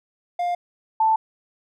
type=tone pair in turn; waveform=triangle / sine; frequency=704 / 882.6 Hz; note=F5 / A5; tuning=+14 / +5 cents; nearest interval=major third; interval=391 cents; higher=second; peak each=-19 / -15 dBFS; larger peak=second; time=0.39-0.55 / 1-1.16 s; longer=neither; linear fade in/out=5 ms; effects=none